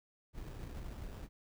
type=noise with sample-and-hold; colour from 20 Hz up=brown; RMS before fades=-45 dBFS; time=0.33-1.29 s; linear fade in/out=50 ms; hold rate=2100 Hz; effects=none